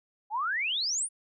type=exponential sweep; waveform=sine; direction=up; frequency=802 to 9956 Hz; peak=-27 dBFS; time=0.3-1.09 s; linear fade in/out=50 ms; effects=none